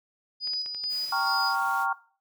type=tone with tremolo; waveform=sine; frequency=4949 Hz; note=D#8; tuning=10 cents flat; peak=-28 dBFS; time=0.4-1.56 s; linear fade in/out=50 ms; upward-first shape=square; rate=2.3 Hz; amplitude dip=45%
type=clicks; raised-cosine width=0.2 ms; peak=-28 dBFS; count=5; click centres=0.474 / 0.535 / 0.661 / 0.747 / 0.84 s
type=noise; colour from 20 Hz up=white; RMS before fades=-46 dBFS; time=0.88-1.87 s; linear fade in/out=50 ms
type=chord; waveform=sine; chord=G half-diminished seventh; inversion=none; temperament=equal with one note detuned; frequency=784 / 921.6 / 1108.7 / 1396.9 Hz; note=G5 / Bb5 / Db6 / F6; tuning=0 / -20 / 0 / 0 cents; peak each=-30 / -31 / -29 / -29 dBFS; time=1.12-1.93 s; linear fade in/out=5 ms
effects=noise-tail reverb RT60 0.4 s tail -18 dB re dry